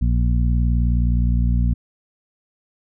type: harmonic tone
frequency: 59.4 Hz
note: A#1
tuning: 33 cents sharp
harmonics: 1 / 2 / 3 / 4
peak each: -16 / -22 / -26 / -28 dBFS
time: 0.01-1.74 s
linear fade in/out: 10 ms
effects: none